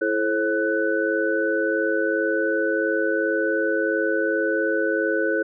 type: tone cluster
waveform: sine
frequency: 331.4 / 433.2 / 536 / 1495 Hz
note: E4 / A4 / C5 / F#6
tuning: +9 / -27 / +42 / +17 cents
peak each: -25 dBFS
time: 0.01-5.43 s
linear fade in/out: 10 ms
effects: none